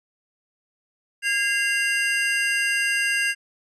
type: tone cluster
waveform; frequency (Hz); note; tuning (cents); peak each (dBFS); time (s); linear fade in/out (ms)
square; 1627 / 2072 / 2773; G#6 / C7 / F7; -36 / -17 / -13; -24 / -29 / -25; 1.22-3.35; 50
effects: resampled to 24000 Hz